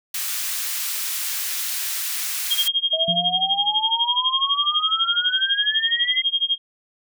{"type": "high-pass noise", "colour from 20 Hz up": "white", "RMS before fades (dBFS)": -26, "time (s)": [0.14, 2.68], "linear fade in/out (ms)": 5, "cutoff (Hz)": 1600, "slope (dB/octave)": 12}
{"type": "tone with tremolo", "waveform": "sine", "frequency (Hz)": 3236, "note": "G#7", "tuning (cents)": -46, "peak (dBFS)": -15, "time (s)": [2.5, 6.58], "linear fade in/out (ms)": 20, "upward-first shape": "sine", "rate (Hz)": 12, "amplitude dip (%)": 95}
{"type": "exponential sweep", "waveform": "sine", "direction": "up", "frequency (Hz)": [635, 2072], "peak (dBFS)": -24, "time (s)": [2.93, 6.22], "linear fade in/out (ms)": 5}
{"type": "tone with exponential decay", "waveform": "sine", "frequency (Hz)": 174.61, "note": "F3", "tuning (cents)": 0, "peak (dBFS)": -24, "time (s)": [3.08, 3.82], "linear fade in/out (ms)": 2, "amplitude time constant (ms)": 160}
{"effects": []}